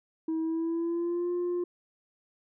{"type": "tone with pitch glide", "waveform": "sine", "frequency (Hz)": [321.5, 352.6], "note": ["E4", "F4"], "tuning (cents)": [-43, 17], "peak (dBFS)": -25, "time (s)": [0.28, 1.64], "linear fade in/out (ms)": 5, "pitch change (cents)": 160, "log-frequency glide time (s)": [0.4, 1.31], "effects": ["tanh soft clip ceiling -26 dBFS"]}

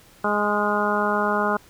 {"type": "harmonic tone with a mistuned harmonic", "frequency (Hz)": 207.7, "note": "G#3", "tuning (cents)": 0, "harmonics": [1, 2, 3, 4, 5, 6, 7], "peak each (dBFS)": [-27, -27, -27, -27, -27, -27, -27], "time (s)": [0.24, 1.57], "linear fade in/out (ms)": 5, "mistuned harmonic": 7, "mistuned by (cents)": -23, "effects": ["pink hiss -52 dBFS RMS until 1.69 s"]}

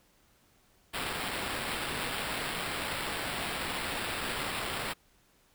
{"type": "noise with sample-and-hold", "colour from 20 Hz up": "white", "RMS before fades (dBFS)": -35, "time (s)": [0.93, 4.94], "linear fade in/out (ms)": 20, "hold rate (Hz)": 6300, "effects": ["pink hiss -66 dBFS RMS until 5.54 s"]}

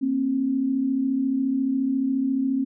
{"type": "tone pair together", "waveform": "sine", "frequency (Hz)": [234.5, 268.8], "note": ["A#3", "C4"], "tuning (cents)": [11, 47], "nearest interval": "major second", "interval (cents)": 236, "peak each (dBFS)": [-28, -21], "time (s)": [0.01, 2.65], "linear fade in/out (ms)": 20, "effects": []}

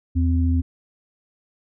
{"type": "tone pair together", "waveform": "sine", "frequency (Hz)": [81.4, 258], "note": ["E2", "C4"], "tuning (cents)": [-21, -24], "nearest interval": "octave + minor sixth", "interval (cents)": 1997, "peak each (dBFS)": [-17, -23], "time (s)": [0.15, 0.62], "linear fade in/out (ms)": 20, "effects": []}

